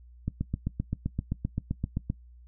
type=click train; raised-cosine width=5 ms; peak=-16 dBFS; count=15; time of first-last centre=0.28-2.101 s; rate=7.69 Hz; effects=noise-tail reverb RT60 0.1 s tail -19 dB re dry + added 60 Hz sine -49 dBFS peak until 2.47 s